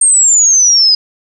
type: exponential sweep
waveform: sine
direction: down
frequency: 8690 to 4942 Hz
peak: -5 dBFS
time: 0.01-0.95 s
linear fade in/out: 5 ms
effects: none